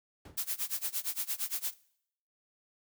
brown noise with exponential decay, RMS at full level -37 dBFS, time 0.25-0.46 s, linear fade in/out 5 ms, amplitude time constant 45 ms
blue noise with tremolo, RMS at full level -32 dBFS, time 0.37-1.74 s, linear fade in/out 10 ms, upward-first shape sine, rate 8.7 Hz, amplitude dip 95%
effects noise-tail reverb RT60 0.7 s tail -22 dB re dry + high-pass 80 Hz 12 dB/octave

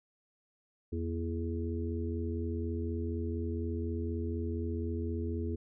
harmonic tone with a mistuned harmonic, 84.1 Hz, E2, 35 cents sharp, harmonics 1 / 3 / 4 / 5, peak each -34 / -39 / -40 / -41 dBFS, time 0.92-5.56 s, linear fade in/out 10 ms, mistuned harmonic 3, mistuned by -77 cents, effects none

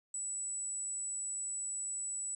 sine tone, 7902 Hz, B8, in tune, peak -36 dBFS, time 0.14-2.35 s, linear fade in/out 2 ms, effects none

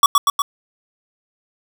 square tone with echo, 1133 Hz, C#6, 37 cents sharp, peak -7 dBFS, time 0.03-0.06 s, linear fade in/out 2 ms, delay 120 ms, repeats 3, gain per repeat -3 dB, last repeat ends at 0.42 s, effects 7-bit

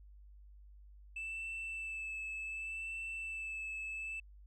sine tone with vibrato, 2637 Hz, E7, in tune, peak -37 dBFS, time 1.16-4.2 s, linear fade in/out 5 ms, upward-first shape sine, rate 0.67 Hz, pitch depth 20 cents each way, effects tanh soft clip ceiling -38 dBFS + added 50 Hz sine -54 dBFS peak until 4.46 s

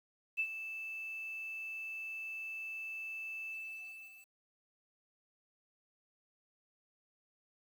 sine tone with ADSR envelope, 2637 Hz, E7, in tune, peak -29 dBFS, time 0.37-4.32 s, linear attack 27 ms, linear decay 67 ms, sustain -11 dB, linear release 810 ms, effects 10-bit

